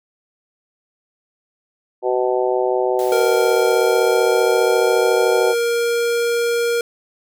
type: harmonic tone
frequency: 125.6 Hz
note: B2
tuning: 30 cents sharp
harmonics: 3 / 4 / 5 / 6 / 7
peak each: -19 / -21 / -23 / -25 / -26 dBFS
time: 2.02-5.55 s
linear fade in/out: 50 ms
type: noise with exponential decay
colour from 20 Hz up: white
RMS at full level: -35 dBFS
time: 2.99-6.21 s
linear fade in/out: 0 ms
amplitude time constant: 700 ms
type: tone with pitch glide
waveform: square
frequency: 466.2 to 470.8 Hz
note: A#4 to A#4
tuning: 0 to +17 cents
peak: -17 dBFS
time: 3.12-6.81 s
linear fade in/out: 2 ms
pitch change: +17 cents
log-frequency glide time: 3.65-6.2 s
effects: none